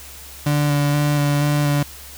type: tone with vibrato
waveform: 35% pulse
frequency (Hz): 145.8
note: D3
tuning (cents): -12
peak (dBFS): -14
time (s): 0.46-1.83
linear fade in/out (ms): 5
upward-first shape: square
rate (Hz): 2.1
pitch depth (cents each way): 13
effects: added 69 Hz sine -42 dBFS peak until 2.17 s + white hiss -39 dBFS RMS until 2.17 s